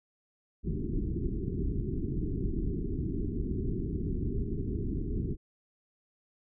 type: low-pass noise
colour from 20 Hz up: pink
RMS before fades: -32 dBFS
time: 0.63-5.37 s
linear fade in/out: 50 ms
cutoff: 410 Hz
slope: 96 dB/octave
effects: none